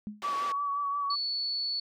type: tone with exponential decay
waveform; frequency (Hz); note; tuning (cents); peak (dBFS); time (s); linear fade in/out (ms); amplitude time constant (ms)
sine; 209.6; G#3; +16; -31; 0.07-0.28; 0; 45
type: band-pass noise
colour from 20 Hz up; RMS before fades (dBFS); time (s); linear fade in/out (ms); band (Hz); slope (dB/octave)
pink; -42; 0.22-0.52; 0; 450 to 4400; 12
type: tone with vibrato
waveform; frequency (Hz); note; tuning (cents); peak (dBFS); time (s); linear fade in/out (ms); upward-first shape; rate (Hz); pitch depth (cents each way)
sine; 1138; C#6; +45; -28; 0.23-1.16; 20; sine; 5.7; 28
type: tone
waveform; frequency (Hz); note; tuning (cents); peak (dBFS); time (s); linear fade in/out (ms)
sine; 4435; C#8; 0; -29; 1.1-1.8; 5
effects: none